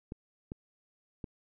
clicks, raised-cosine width 3 ms, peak -26 dBFS, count 3, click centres 0.121 / 0.519 / 1.242 s, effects none

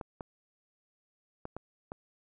clicks, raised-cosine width 1 ms, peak -25 dBFS, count 5, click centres 0.012 / 0.208 / 1.454 / 1.566 / 1.919 s, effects none

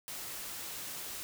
white noise, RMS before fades -42 dBFS, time 0.08-1.23 s, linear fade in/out 0 ms, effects none

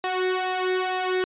sawtooth tone with flanger, 370 Hz, F#4, in tune, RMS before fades -25 dBFS, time 0.04-1.24 s, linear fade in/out 0 ms, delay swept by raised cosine 1.1 to 2.2 ms, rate 2.2 Hz, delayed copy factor +0.7, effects resampled to 8000 Hz

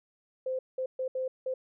sine tone bursts at uneven times, 518 Hz, C5, 17 cents flat, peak -29 dBFS, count 5, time 0.46-0.59 / 0.78-0.86 / 0.99-1.08 / 1.15-1.28 / 1.46-1.54 s, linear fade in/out 5 ms, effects none

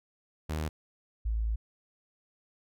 sawtooth / sine tone pair in turn, 77.78 / 54.96 Hz, D#2 / A1, 0 / -1 cents, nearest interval tritone, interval 601 cents, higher first, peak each -27 dBFS, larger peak neither, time 0.49-0.69 / 1.25-1.56 s, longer second, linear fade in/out 10 ms, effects none

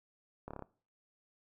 slowing click train, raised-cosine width 1 ms, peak -29 dBFS, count 6, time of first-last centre 0.48-0.623 s, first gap 27 ms, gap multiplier 1.03, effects noise-tail reverb RT60 0.4 s tail -20 dB re dry

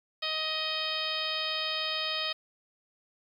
harmonic tone, 627 Hz, D#5, 13 cents sharp, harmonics 1 / 2 / 3 / 4 / 5 / 6 / 7 / 8, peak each -40 / -39 / -40 / -38 / -35 / -36 / -39 / -39 dBFS, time 0.22-2.33 s, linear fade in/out 10 ms, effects 10-bit

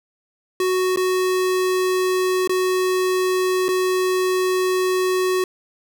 square tone with dropouts, 370 Hz, F#4, in tune, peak -18 dBFS, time 0.6-5.44 s, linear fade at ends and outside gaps 2 ms, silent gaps 0.961-0.972 / 2.475-2.494 / 3.683-3.688 s, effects none

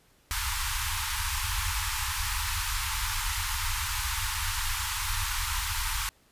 pink band-stop noise, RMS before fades -30 dBFS, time 0.31-6.09 s, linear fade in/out 0 ms, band 100 to 860 Hz, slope 96 dB/octave, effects pink hiss -63 dBFS RMS until 6.31 s + resampled to 32000 Hz

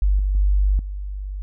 sine tone with level steps, 49 Hz, G1, in tune, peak -14 / -17 / -14 / -26 dBFS, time 0.02-1.42 s, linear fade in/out 0 ms, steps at 0.19 / 0.35 / 0.79 s, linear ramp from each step 2 ms, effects none

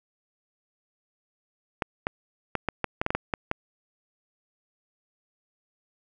clicks, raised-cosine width 0.5 ms, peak -10 dBFS, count 11, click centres 1.822 / 2.069 / 2.553 / 2.687 / 2.843 / 3.015 / 3.064 / 3.105 / 3.15 / 3.338 / 3.514 s, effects none

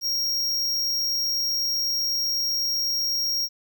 square tone, 5588 Hz, F8, in tune, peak -23 dBFS, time 0.01-3.49 s, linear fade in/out 50 ms, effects 10-bit

